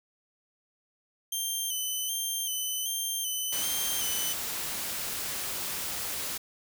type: tone with vibrato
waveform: 10% pulse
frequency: 3096 Hz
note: G7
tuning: 22 cents flat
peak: -22 dBFS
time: 1.32-4.33 s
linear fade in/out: 5 ms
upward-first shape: square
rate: 1.3 Hz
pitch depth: 42 cents each way
type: noise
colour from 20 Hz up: white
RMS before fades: -34 dBFS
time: 3.52-6.38 s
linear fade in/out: 10 ms
effects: none